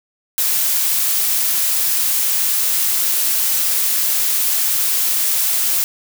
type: noise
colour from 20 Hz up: blue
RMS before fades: -17 dBFS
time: 0.38-5.84 s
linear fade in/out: 0 ms
effects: none